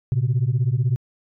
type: beating tone pair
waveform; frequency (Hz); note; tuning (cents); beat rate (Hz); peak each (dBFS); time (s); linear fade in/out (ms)
sine; 116.54 / 132.54; A#2 / C3; 0 / +23; 16; -19; 0.12-0.96; 0
effects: tanh soft clip ceiling -13 dBFS